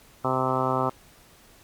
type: harmonic tone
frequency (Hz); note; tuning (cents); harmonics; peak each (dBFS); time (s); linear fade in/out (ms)
130; C3; -11; 1 / 2 / 3 / 4 / 5 / 6 / 7 / 8 / 9 / 10; -31 / -31 / -31 / -31 / -31 / -31 / -31 / -31 / -31 / -31; 0.24-0.9; 10
type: click train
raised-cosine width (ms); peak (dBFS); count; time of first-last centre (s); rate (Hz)
0.3; -39; 53; 0.48-0.917; 119
effects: pink hiss -54 dBFS RMS until 1.63 s + MP3 96 kbps